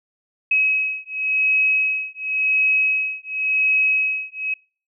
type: beating tone pair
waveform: sine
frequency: 2553 / 2553.92 Hz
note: D#7 / D#7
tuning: +44 / +45 cents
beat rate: 0.92 Hz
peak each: -20 / -20 dBFS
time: 0.51-4.54 s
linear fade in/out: 5 ms
effects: noise-tail reverb RT60 0.4 s tail -26 dB re dry